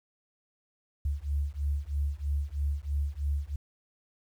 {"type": "beating tone pair", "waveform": "sine", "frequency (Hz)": [70.2, 73.3], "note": ["C#2", "D2"], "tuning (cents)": [22, -3], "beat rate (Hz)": 3.1, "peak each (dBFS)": -31, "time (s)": [1.05, 3.56], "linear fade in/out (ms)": 5, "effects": ["10-bit"]}